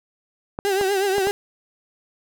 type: clicks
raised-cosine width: 1 ms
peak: -14 dBFS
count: 4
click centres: 0.589 / 0.812 / 1.182 / 1.271 s
type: tone with vibrato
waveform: 35% pulse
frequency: 392 Hz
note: G4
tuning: in tune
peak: -17 dBFS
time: 0.65-1.31 s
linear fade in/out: 0 ms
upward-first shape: triangle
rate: 8.2 Hz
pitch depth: 93 cents each way
effects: none